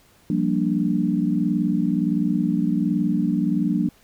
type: chord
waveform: sine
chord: G minor seventh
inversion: third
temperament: equal with one note detuned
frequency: 174.61 / 196 / 233.9 / 293.7 Hz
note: F3 / G3 / Bb3 / D4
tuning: 0 / 0 / +6 / 0 cents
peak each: -24 dBFS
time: 0.3-3.89 s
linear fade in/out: 2 ms
effects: pink hiss -56 dBFS RMS until 4.03 s